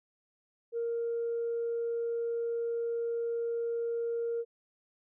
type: tone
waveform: sine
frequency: 466.2 Hz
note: A#4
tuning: in tune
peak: -29 dBFS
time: 0.72-4.45 s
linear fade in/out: 50 ms
effects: tanh soft clip ceiling -26 dBFS